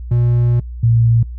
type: tone pair in turn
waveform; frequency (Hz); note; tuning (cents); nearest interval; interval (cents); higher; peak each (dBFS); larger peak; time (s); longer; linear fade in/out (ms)
triangle / sine; 120 / 115.82; B2 / A#2; -49 / -11; minor second; 62; first; -9; neither; 0.11-0.6 / 0.83-1.23; first; 5
effects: noise-tail reverb RT60 0.1 s tail -21 dB re dry + added 60 Hz sine -25 dBFS peak until 1.38 s